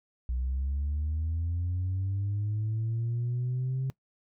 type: linear sweep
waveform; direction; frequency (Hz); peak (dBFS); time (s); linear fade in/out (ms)
sine; up; 60.6 to 133.4; -26; 0.29-3.9; 0
effects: noise-tail reverb RT60 0.1 s tail -22 dB re dry + tanh soft clip ceiling -25 dBFS